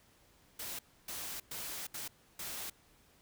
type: noise bursts at uneven times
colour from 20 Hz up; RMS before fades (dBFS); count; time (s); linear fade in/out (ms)
white; -42; 5; 0.59-0.79 / 1.08-1.4 / 1.51-1.87 / 1.94-2.08 / 2.39-2.7; 5
effects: pink hiss -66 dBFS RMS until 3.21 s